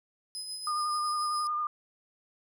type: tone with tremolo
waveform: 30% pulse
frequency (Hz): 5040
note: D#8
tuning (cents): +21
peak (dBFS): -31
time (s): 0.35-1.47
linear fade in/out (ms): 0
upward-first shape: sine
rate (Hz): 7.1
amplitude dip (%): 40
type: tone with vibrato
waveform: sine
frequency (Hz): 1211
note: D#6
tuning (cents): -47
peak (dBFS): -28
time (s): 0.67-1.67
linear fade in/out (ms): 2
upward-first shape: sine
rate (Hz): 11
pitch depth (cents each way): 21
effects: none